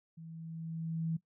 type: tone with level ramp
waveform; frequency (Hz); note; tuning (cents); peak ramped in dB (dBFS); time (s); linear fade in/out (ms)
sine; 163.1; E3; -18; -46 to -30; 0.17-1.17; 10
effects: noise-tail reverb RT60 0.1 s tail -17 dB re dry